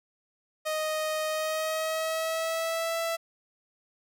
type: tone with pitch glide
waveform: sawtooth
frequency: 622.3 to 663.1 Hz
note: D#5 to E5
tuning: 0 to +10 cents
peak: -24 dBFS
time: 0.65-3.17 s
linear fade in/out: 20 ms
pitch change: +110 cents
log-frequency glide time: 1.29-2.99 s
effects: none